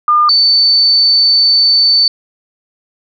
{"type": "tone pair in turn", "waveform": "sine", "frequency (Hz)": [1208, 4525], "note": ["D6", "C#8"], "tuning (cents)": [48, 35], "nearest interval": "octave + major seventh", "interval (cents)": 2287, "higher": "second", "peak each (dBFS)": -6, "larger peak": "neither", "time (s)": [[0.08, 0.29], [0.29, 2.08]], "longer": "second", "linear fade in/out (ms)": 2, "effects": []}